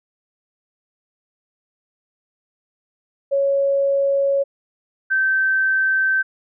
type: tone pair in turn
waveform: sine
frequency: 554.4 / 1549.6 Hz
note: C#5 / G6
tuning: 0 / -20 cents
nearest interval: octave + tritone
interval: 1780 cents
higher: second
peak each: -15 dBFS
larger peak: neither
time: 3.31-4.44 / 5.1-6.23 s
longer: neither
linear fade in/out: 20 ms
effects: none